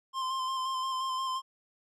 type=tone with vibrato; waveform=square; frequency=1046.5 Hz; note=C6; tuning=in tune; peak=-31 dBFS; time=0.13-1.42 s; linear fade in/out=50 ms; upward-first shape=square; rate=5.7 Hz; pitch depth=20 cents each way; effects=low-pass 7000 Hz 12 dB/octave